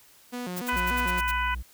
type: tone with vibrato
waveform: sawtooth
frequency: 210.2 Hz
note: G#3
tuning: 21 cents sharp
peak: -28 dBFS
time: 0.32-1.21 s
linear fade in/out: 20 ms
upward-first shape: square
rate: 3.4 Hz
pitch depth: 270 cents each way
type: noise bursts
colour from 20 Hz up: blue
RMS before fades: -35 dBFS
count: 8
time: 0.56-1.315 s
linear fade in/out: 10 ms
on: 41 ms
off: 61 ms
type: harmonic tone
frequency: 498.5 Hz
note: B4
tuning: 16 cents sharp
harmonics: 2 / 3 / 4 / 5 / 6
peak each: -28 / -30 / -34 / -34 / -39 dBFS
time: 0.68-1.55 s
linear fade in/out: 10 ms
type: tone with pitch glide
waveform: triangle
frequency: 60.9 to 60.51 Hz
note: B1 to B1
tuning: -24 to -35 cents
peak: -29 dBFS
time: 0.72-1.63 s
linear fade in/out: 20 ms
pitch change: -11 cents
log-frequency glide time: 0.82-1.2 s
effects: white hiss -56 dBFS RMS until 1.73 s